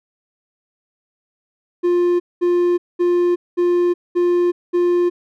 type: tone bursts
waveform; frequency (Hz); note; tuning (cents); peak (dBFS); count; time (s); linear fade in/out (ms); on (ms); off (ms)
triangle; 351.8; F4; +13; -11; 6; 1.83-5.1; 20; 370; 210
effects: none